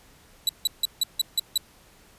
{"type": "tone bursts", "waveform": "sawtooth", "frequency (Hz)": 3945, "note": "B7", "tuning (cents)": -3, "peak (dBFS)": -16, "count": 7, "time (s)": [0.47, 1.577], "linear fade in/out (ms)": 2, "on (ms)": 21, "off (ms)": 160, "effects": ["pink hiss -55 dBFS RMS until 2.18 s", "resampled to 32000 Hz"]}